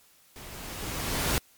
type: noise with level ramp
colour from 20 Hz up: pink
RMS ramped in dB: -45 to -25 dBFS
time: 0.36-1.38 s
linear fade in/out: 0 ms
effects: white hiss -60 dBFS RMS until 1.57 s + MP3 96 kbps